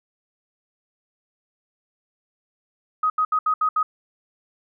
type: tone bursts at uneven times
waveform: sine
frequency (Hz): 1257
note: D#6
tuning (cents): +17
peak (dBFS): -17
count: 6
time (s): 3.03-3.1 / 3.18-3.25 / 3.32-3.39 / 3.46-3.54 / 3.61-3.69 / 3.76-3.83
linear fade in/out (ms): 5
effects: none